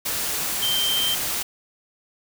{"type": "tone in noise", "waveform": "sine", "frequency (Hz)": 3136, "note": "G7", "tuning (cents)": 0, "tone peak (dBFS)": -21, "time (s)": [0.62, 1.15], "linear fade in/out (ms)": 10, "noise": "white", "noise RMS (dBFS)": -26, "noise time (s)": [0.05, 1.43], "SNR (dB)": 2, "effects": []}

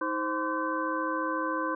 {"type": "tone cluster", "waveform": "sine", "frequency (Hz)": [317.7, 523, 1028, 1142, 1532], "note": ["D#4", "C5", "C6", "D6", "G6"], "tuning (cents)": [36, -1, -31, -49, -40], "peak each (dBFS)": [-33, -35, -32, -36, -35], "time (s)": [0.01, 1.75], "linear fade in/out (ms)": 5, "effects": []}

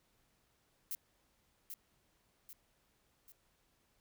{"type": "noise with echo", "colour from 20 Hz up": "violet", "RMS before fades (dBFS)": -40, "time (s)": [0.91, 0.95], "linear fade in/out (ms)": 0, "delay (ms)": 790, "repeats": 3, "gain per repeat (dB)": -6, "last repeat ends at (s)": 3.32, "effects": ["pink hiss -75 dBFS RMS until 4 s"]}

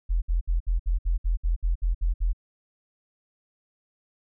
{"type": "tone bursts", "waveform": "sine", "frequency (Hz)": 42.35, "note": "E1", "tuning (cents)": 48, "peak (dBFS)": -20, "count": 12, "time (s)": [0.09, 2.332], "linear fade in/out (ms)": 20, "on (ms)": 130, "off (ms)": 62, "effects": []}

